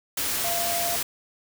sine tone in noise, 689 Hz, F5, 24 cents flat, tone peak -28 dBFS, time 0.44-0.96 s, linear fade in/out 5 ms, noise white, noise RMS -27 dBFS, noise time 0.17-1.03 s, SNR -4 dB, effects none

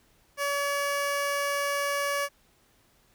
15% pulse tone, 568 Hz, C#5, 42 cents sharp, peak -20 dBFS, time 0.37-2.29 s, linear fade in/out 50 ms, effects pink hiss -64 dBFS RMS until 3.14 s

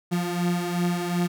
35% pulse beating tone pair, 174.61 / 177.31 Hz, F3 / F3, 0 / +27 cents, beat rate 2.7 Hz, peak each -23 / -27 dBFS, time 0.11-1.28 s, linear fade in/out 20 ms, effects none

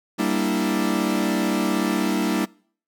40% pulse chord, E half-diminished seventh, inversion first, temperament equal, 196 / 233.1 / 293.7 / 329.6 Hz, G3 / Bb3 / D4 / E4, 0 / 0 / 0 / 0 cents, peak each -25 dBFS, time 0.18-2.46 s, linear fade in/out 20 ms, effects noise-tail reverb RT60 0.5 s tail -24 dB re dry

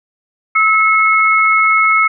sine tone pair together, 1297.4 / 2182 Hz, E6 / C#7, -28 / -28 cents, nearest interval major sixth, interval 900 cents, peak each -11 dBFS, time 0.55-2.08 s, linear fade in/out 10 ms, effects none

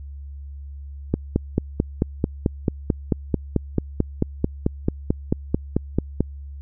click train, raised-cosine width 3 ms, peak -5 dBFS, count 24, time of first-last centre 1.14-6.206 s, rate 4.54 Hz, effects added 70 Hz sine -33 dBFS peak until 6.61 s

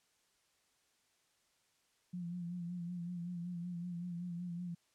sine tone with vibrato, 174.61 Hz, F3, in tune, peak -39 dBFS, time 2.13-4.75 s, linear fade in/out 10 ms, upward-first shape sine, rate 5.3 Hz, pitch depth 46 cents each way, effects white hiss -75 dBFS RMS until 4.94 s + low-pass 9000 Hz 12 dB/octave

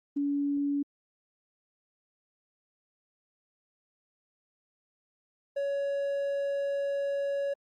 sine / triangle tone pair in turn, 284.7 / 560.3 Hz, C#4 / C#5, +46 / +18 cents, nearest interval octave, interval 1172 cents, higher second, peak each -26 dBFS, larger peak neither, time 0.16-0.83 / 5.56-7.54 s, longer second, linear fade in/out 10 ms, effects Opus 24 kbps

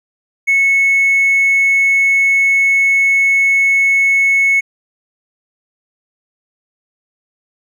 triangle tone, 2200 Hz, C#7, 14 cents flat, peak -6 dBFS, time 0.47-4.61 s, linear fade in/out 20 ms, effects tanh soft clip ceiling -5 dBFS

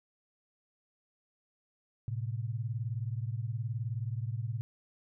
sine beating tone pair, 110 / 129 Hz, A2 / C3, 0 / -24 cents, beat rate 19 Hz, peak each -34 / -37 dBFS, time 2.08-4.61 s, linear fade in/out 0 ms, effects none

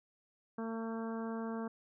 harmonic tone, 225.9 Hz, A3, 46 cents sharp, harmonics 1 / 2 / 3 / 4 / 5 / 6 / 7, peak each -38 / -43 / -48 / -49 / -50 / -53 / -54 dBFS, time 0.58-1.68 s, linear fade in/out 5 ms, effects none

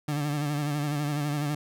30% pulse tone with vibrato, 146.83 Hz, D3, in tune, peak -24 dBFS, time 0.08-1.55 s, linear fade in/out 5 ms, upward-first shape sine, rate 12 Hz, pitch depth 50 cents each way, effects none

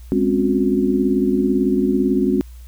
sine tone cluster, 204.3 / 257.9 / 275.9 / 362.5 Hz, G#3 / C4 / C#4 / F#4, -28 / -25 / -8 / -35 cents, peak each -20 dBFS, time 0.12-2.41 s, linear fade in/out 0 ms, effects added 60 Hz sine -35 dBFS peak until 2.67 s + white hiss -53 dBFS RMS until 2.67 s

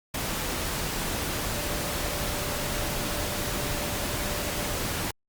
sine tone in noise, 587.3 Hz, D5, in tune, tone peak -39 dBFS, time 1.54-4.75 s, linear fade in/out 5 ms, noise pink, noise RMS -30 dBFS, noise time 0.14-5.11 s, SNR -12 dB, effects Opus 48 kbps

